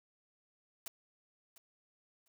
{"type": "noise with echo", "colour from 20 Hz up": "white", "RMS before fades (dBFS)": -43, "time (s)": [0.86, 0.88], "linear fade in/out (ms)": 2, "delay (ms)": 700, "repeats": 2, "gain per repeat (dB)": -15, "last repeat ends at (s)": 2.28, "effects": []}